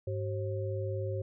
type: tone cluster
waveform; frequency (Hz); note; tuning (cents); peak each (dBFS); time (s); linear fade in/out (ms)
sine; 102.1 / 380.2 / 536; G#2 / F#4 / C5; -29 / +47 / +42; -33 / -39 / -38; 0.07-1.22; 5
effects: none